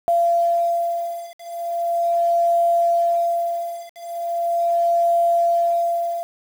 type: beating tone pair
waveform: sine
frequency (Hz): 684 / 684.39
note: F5 / F5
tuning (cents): -36 / -35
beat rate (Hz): 0.39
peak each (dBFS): -20 / -20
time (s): 0.08-6.23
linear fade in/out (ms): 0
effects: 7-bit